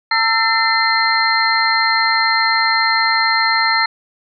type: tone cluster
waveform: sine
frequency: 900 / 1334 / 1798 / 2063 / 4185 Hz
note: A5 / E6 / A6 / C7 / C8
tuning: +39 / +20 / +37 / -25 / 0 cents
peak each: -19 dBFS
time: 0.11-3.86 s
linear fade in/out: 5 ms
effects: none